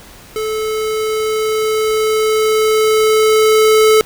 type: tone with level ramp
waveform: square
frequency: 434.5 Hz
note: A4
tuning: 22 cents flat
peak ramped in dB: -18 to -7 dBFS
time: 0.36-4.01 s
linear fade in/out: 0 ms
effects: pink hiss -39 dBFS RMS until 4.05 s